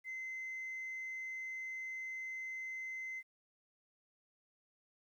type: tone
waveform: sine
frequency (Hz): 2060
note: C7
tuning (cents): -28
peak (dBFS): -39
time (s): 0.04-3.23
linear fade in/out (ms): 50
effects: tanh soft clip ceiling -38 dBFS + 12-bit